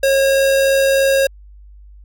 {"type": "tone with amplitude modulation", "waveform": "square", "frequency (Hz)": 543, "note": "C#5", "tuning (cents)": -36, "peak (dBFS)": -11, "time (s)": [0.03, 1.27], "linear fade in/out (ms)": 5, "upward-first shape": "sine", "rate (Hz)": 83.3, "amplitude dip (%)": 25, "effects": ["added 50 Hz sine -38 dBFS peak until 2.04 s"]}